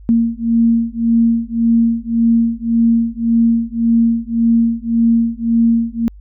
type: beating tone pair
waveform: sine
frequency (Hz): 229.8 / 231.6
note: A#3 / A#3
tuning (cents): -25 / -11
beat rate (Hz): 1.8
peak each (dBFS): -14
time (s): 0.09-6.08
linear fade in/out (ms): 0
effects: added 50 Hz sine -35 dBFS peak until 6.2 s